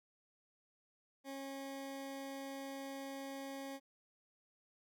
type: tone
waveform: 20% pulse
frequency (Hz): 272.9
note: C#4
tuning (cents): -27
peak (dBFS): -39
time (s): 1.24-3.8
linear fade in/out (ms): 50
effects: none